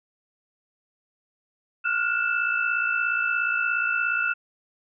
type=tone cluster; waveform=sine; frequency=1401 / 1458 / 2644 Hz; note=F6 / F#6 / E7; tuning=+5 / -26 / +5 cents; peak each=-25 / -27 / -27 dBFS; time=1.84-4.34 s; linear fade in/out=20 ms; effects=none